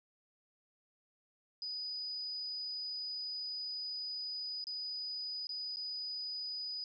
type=tone with dropouts; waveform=sine; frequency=4966 Hz; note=D#8; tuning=4 cents flat; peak=-38 dBFS; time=1.62-6.84 s; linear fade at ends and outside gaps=1 ms; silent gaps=4.641-4.669 / 5.47-5.492 / 5.76-5.769 s; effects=none